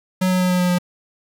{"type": "tone with pitch steps", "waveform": "square", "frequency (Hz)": [185, 183.62, 182.24, 180.88, 179.53, 178.18], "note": ["F#3", "F#3", "F#3", "F#3", "F3", "F3"], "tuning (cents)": [0, -13, -26, -39, 48, 35], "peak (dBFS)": -16, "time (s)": [0.21, 0.786], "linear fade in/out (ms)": 10, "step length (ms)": 96, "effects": ["8-bit"]}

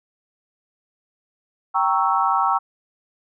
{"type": "chord", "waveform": "sine", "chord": "G diminished seventh", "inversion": "none", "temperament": "equal with one note detuned", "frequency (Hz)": [780.8, 932.3, 1108.7, 1318.5], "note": ["G5", "Bb5", "Db6", "Fb6"], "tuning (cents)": [-7, 0, 0, 0], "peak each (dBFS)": -22, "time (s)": [1.74, 2.59], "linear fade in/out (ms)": 20, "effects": []}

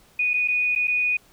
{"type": "tone with dropouts", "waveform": "sine", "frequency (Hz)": 2473, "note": "D#7", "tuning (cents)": -11, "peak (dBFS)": -19, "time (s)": [0.19, 1.17], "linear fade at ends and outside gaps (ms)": 5, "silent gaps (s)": [[0.335, 0.339], [0.477, 0.483], [0.752, 0.759], [0.873, 0.879]], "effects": ["pink hiss -56 dBFS RMS until 1.32 s"]}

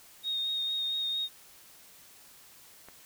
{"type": "tone with vibrato", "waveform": "sine", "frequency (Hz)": 3714, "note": "A#7", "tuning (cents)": -7, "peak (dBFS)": -29, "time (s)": [0.23, 1.29], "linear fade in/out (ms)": 50, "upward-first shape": "sine", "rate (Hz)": 4.4, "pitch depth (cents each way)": 16}
{"type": "click", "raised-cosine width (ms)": 0.5, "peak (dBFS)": -33, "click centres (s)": 2.886}
{"effects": ["white hiss -55 dBFS RMS until 3.05 s"]}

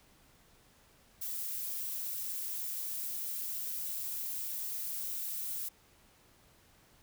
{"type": "noise", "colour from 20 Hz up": "violet", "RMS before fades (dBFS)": -38, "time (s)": [1.21, 5.69], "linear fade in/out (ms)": 10, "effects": ["pink hiss -64 dBFS RMS until 7.02 s"]}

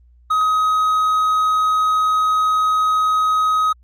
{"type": "tone", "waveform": "triangle", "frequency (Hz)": 1263, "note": "D#6", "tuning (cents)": 26, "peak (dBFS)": -12, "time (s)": [0.3, 3.73], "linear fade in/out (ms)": 10, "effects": ["added 60 Hz sine -47 dBFS peak until 3.83 s", "Opus 24 kbps"]}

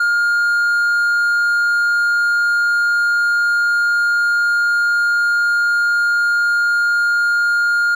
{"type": "tone", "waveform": "triangle", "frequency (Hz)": 1414, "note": "F6", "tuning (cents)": 21, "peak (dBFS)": -11, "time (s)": [0, 7.95], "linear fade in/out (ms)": 5, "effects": []}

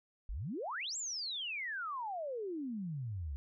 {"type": "exponential two-way sweep", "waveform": "sine", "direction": "up then down", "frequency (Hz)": [40.06, 7690, 65.2], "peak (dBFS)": -37, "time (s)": [0.29, 3.36], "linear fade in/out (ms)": 0, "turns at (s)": 0.97, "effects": []}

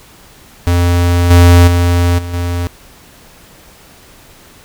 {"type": "tone with level steps", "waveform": "square", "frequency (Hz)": 87.31, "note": "F2", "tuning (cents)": 0, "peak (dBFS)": [-9, -3, -9, -21, -15], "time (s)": [0.67, 2.67], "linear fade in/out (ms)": 0, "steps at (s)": [1.3, 1.67, 2.18, 2.33], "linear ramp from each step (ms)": 10, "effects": ["pink hiss -41 dBFS RMS until 4.64 s"]}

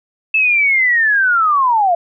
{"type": "linear sweep", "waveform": "sine", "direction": "down", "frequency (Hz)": [2637, 665], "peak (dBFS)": -10, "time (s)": [0.34, 1.95], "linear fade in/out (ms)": 5, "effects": []}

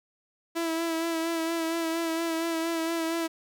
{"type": "tone with vibrato", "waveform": "sawtooth", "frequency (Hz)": 329.6, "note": "E4", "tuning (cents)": 0, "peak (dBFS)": -23, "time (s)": [0.55, 3.28], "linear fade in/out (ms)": 20, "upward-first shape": "sine", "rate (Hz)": 4.3, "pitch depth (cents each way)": 30, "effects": []}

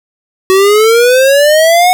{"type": "exponential sweep", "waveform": "square", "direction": "up", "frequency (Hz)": [373.8, 741], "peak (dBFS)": -5, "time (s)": [0.5, 1.93], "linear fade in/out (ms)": 0, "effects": []}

